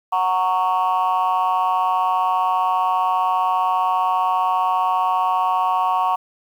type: chord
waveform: sine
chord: F# major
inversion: none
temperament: just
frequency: 740 / 925 / 1110 Hz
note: F#5 / A#5 / C#6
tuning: 0 / -14 / +2 cents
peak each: -19 dBFS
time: 0.12-6.16 s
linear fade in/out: 10 ms
effects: tanh soft clip ceiling -11 dBFS + 8-bit